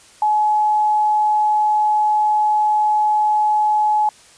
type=tone; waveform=sine; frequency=849 Hz; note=G#5; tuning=38 cents sharp; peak=-13 dBFS; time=0.22-4.09 s; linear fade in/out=2 ms; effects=white hiss -47 dBFS RMS until 4.37 s + resampled to 22050 Hz